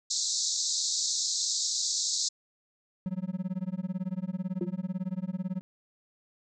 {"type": "band-pass noise", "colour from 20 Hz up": "white", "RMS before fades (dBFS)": -30, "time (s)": [0.1, 2.29], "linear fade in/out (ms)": 10, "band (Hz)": [3800, 7600], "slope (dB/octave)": 96}
{"type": "tone with tremolo", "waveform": "triangle", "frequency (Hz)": 185, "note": "F#3", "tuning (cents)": 0, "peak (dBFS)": -25, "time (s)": [3.06, 5.61], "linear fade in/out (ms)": 0, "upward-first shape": "sine", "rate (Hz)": 18, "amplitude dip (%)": 100}
{"type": "tone with exponential decay", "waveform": "sine", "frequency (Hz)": 349.2, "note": "F4", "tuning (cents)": 0, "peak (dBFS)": -26, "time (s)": [4.61, 4.75], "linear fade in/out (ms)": 2, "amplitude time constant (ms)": 30}
{"effects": []}